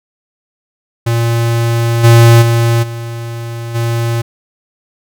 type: tone with level steps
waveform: square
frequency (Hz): 116.54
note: A#2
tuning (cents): 0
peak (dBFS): -11 / -3 / -9 / -21 / -13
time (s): 1.06-4.22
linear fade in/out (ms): 10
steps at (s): 2.03 / 2.41 / 2.82 / 3.74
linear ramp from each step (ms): 20
effects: none